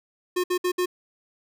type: tone bursts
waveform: square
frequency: 359.9 Hz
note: F#4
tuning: 48 cents flat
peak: -22 dBFS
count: 4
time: 0.36-0.859 s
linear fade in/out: 10 ms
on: 79 ms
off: 61 ms
effects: none